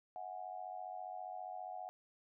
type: tone with amplitude modulation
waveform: sine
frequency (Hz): 736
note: F#5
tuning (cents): -9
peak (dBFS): -39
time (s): 0.16-1.89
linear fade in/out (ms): 0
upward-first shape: sine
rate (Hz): 94.9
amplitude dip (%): 90
effects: none